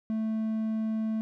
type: tone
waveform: triangle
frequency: 220 Hz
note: A3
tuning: in tune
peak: -25 dBFS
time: 0.1-1.21 s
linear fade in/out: 0 ms
effects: none